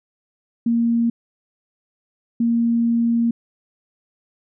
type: tone bursts at uneven times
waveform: sine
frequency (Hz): 233.1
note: A#3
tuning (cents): 0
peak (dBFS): -15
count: 2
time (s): 0.66-1.1 / 2.4-3.31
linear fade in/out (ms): 5
effects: none